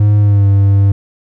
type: tone with pitch glide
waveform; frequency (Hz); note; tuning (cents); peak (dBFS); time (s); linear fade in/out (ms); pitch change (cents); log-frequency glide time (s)
triangle; 103.83 to 99.26; G#2 to G2; 0 to +22; -4; 0-0.92; 5; -78; 0.18-0.47
effects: none